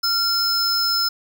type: tone pair together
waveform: square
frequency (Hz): 1377 / 5199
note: F6 / E8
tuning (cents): -25 / -25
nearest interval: octave + major seventh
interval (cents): 2300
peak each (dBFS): -26 / -19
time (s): 0.03-1.09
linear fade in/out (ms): 10
effects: none